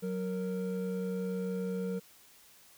triangle tone pair together, 185 / 464.6 Hz, F#3 / A#4, 0 / -6 cents, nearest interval octave + major third, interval 1594 cents, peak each -32 / -34 dBFS, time 0.02-2 s, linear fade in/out 20 ms, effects white hiss -59 dBFS RMS until 2.77 s

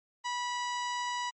sawtooth tone, 978 Hz, B5, 17 cents flat, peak -28 dBFS, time 0.24-1.31 s, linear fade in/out 20 ms, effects MP3 32 kbps

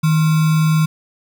sine tone with sample-and-hold, 157.9 Hz, D#3, 26 cents sharp, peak -11 dBFS, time 0.03-0.86 s, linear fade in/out 10 ms, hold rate 1225 Hz, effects none

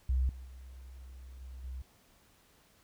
sine tone with level steps, 64.1 Hz, C2, 35 cents flat, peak -26 / -43 / -46 / -43 / -38 dBFS, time 0.09-1.82 s, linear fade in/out 5 ms, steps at 0.29 / 0.45 / 1.41 / 1.64 s, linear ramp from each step 2 ms, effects pink hiss -65 dBFS RMS until 2.83 s

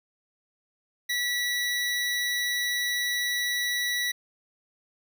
25% pulse tone, 1948 Hz, B6, 24 cents flat, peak -22 dBFS, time 1.09-4.12 s, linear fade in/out 10 ms, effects 9-bit

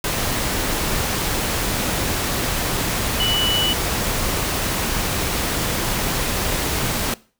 sine tone in noise, 2960 Hz, F#7, in tune, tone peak -18 dBFS, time 3.2-3.73 s, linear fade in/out 2 ms, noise pink, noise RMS -22 dBFS, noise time 0.04-7.14 s, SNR +1 dB, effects noise-tail reverb RT60 0.4 s tail -21 dB re dry

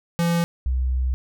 square / sine tone pair in turn, 170.2 / 63.75 Hz, F3 / C2, -44 / -44 cents, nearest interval octave + perfect fourth, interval 1700 cents, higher first, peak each -19 dBFS, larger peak neither, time 0.19-0.44 / 0.66-1.14 s, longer second, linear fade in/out 0 ms, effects none

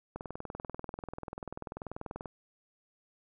click train, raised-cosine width 1 ms, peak -25 dBFS, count 44, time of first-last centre 0.16-2.258 s, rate 20.5 Hz, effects none

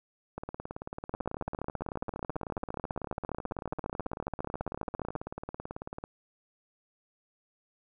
two click trains, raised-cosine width 1 ms, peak -19 / -23 dBFS, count 60 / 104, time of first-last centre 1.14-5.154 / 0.38-6.039 s, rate 14.7 / 18.2 Hz, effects none

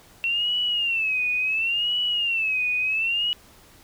sine tone with vibrato, 2700 Hz, E7, 41 cents sharp, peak -21 dBFS, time 0.24-3.33 s, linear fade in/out 0 ms, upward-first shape sine, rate 0.71 Hz, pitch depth 150 cents each way, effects pink hiss -52 dBFS RMS until 3.83 s

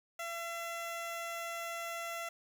15% pulse tone, 676 Hz, E5, 43 cents sharp, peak -32 dBFS, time 0.19-2.29 s, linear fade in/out 5 ms, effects 10-bit

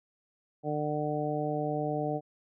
harmonic tone, 149.8 Hz, D3, 35 cents sharp, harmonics 1 / 2 / 3 / 4 / 5, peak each -35 / -35 / -35 / -35 / -35 dBFS, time 0.63-2.21 s, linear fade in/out 50 ms, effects none

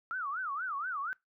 sine tone with vibrato, 1300 Hz, E6, 24 cents flat, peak -33 dBFS, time 0.11-1.13 s, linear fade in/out 0 ms, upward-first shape sine, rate 4.2 Hz, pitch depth 290 cents each way, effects noise-tail reverb RT60 0.2 s tail -23 dB re dry

